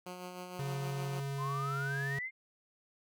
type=tone with tremolo; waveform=10% pulse; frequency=180.6 Hz; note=F#3; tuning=42 cents flat; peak=-33 dBFS; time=0.06-1.2 s; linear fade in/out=5 ms; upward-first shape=sine; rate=6.5 Hz; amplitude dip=40%
type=tone; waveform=square; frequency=138.59 Hz; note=C#3; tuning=in tune; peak=-36 dBFS; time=0.59-2.19 s; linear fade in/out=5 ms
type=exponential sweep; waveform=sine; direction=up; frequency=1000 to 2139 Hz; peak=-36 dBFS; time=1.37-2.31 s; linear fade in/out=50 ms
effects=none